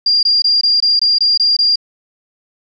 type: tone bursts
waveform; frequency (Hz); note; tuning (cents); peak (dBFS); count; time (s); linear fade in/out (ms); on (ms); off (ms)
sine; 4791; D8; +34; -9; 9; 0.06-1.758; 5; 170; 21
effects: none